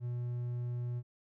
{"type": "tone", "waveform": "triangle", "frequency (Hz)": 121.5, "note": "B2", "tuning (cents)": -28, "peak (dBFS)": -32, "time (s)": [0, 1.03], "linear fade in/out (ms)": 50, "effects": []}